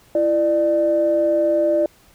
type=tone pair together; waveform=sine; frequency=335.1 / 597 Hz; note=E4 / D5; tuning=+29 / +28 cents; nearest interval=minor seventh; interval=999 cents; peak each=-20 / -15 dBFS; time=0.15-1.86 s; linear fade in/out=2 ms; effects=tanh soft clip ceiling -7 dBFS + pink hiss -53 dBFS RMS until 2.14 s